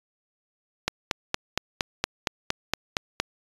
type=click train; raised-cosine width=0.2 ms; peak=-5 dBFS; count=11; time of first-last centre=0.88-3.2 s; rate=4.31 Hz; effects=resampled to 24000 Hz